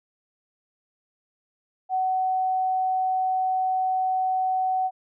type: tone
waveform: sine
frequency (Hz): 750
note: F#5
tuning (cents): +23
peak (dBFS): -21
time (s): 1.89-4.91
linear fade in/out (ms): 50
effects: none